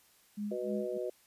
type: tone with tremolo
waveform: sine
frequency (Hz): 207.7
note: G#3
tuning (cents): 0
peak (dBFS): -33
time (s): 0.37-0.98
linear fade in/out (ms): 10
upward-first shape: sine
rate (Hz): 3.3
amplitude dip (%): 100
type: harmonic tone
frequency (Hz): 123.47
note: B2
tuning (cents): 0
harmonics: 3 / 4 / 5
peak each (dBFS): -37 / -38 / -39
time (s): 0.51-1.1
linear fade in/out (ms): 5
effects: white hiss -65 dBFS RMS until 1.26 s + resampled to 32000 Hz